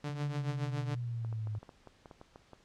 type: tone with tremolo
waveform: sawtooth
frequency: 146.83 Hz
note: D3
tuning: in tune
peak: -30 dBFS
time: 0.04-0.95 s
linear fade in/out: 2 ms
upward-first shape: triangle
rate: 7.1 Hz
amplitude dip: 80%
type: linear sweep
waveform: sine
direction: down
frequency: 145.6 to 104.7 Hz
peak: -34 dBFS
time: 0.09-1.59 s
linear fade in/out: 10 ms
type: clicks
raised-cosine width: 1 ms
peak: -35 dBFS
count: 12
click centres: 1.248 / 1.327 / 1.472 / 1.551 / 1.63 / 1.692 / 1.873 / 2.058 / 2.112 / 2.214 / 2.359 / 2.533 s
effects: pink hiss -65 dBFS RMS until 2.64 s + low-pass 6000 Hz 12 dB/octave